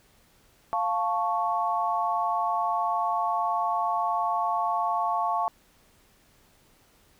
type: chord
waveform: sine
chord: F augmented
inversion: none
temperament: equal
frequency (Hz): 698.5 / 880 / 1108.7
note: F5 / A5 / C#6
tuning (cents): 0 / 0 / 0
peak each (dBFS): -28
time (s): 0.73-5.48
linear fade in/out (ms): 0
effects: pink hiss -61 dBFS RMS until 7.19 s